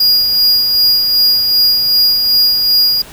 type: tone with tremolo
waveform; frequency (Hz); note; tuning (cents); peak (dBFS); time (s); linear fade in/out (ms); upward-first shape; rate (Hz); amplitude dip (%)
square; 4860; D#8; -42; -7; 0-3.02; 5; sine; 2.6; 40
effects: pink hiss -35 dBFS RMS until 3.12 s